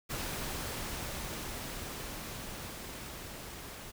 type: noise with level ramp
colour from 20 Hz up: pink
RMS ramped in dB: -37 to -46 dBFS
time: 0.09-3.92 s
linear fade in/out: 20 ms
effects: none